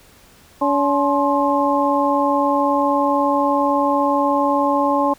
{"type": "harmonic tone with a mistuned harmonic", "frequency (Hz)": 283.7, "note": "C#4", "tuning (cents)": 40, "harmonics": [1, 2, 3, 4], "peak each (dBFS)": [-20, -20, -20, -20], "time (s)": [0.61, 5.14], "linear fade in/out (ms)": 10, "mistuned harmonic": 4, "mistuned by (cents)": -120, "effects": ["pink hiss -49 dBFS RMS until 5.18 s"]}